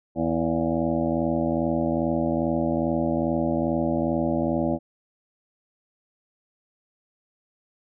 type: harmonic tone with a mistuned harmonic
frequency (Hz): 82.41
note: E2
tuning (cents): 0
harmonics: 1 / 2 / 3 / 4 / 6 / 7 / 8 / 9 / 10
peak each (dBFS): -35 / -30 / -26 / -27 / -36 / -28 / -36 / -34 / -38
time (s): 0.15-4.79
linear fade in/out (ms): 50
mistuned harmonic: 9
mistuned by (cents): -47
effects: none

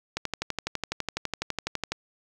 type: click train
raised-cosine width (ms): 0.2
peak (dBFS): -11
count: 22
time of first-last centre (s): 0.17-1.92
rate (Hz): 12
effects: 8-bit

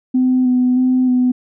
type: tone with vibrato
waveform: sine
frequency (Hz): 253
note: B3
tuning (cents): +42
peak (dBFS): -10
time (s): 0.14-1.32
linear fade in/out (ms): 10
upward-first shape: square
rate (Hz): 1.6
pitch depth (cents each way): 16
effects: tanh soft clip ceiling -6 dBFS

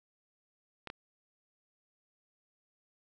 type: clicks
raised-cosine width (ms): 0.3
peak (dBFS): -25 / -24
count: 2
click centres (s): 0.873 / 0.901
effects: none

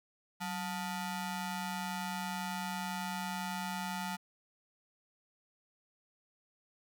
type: ring-modulated tone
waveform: sawtooth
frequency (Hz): 534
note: C5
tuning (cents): +35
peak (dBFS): -29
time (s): 0.4-4.17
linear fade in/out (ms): 20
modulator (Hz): 346
effects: none

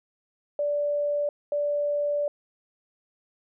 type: tone bursts at uneven times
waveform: sine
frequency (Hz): 583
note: D5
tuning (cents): -13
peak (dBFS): -23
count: 2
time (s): 0.59-1.29 / 1.52-2.28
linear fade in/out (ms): 2
effects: none

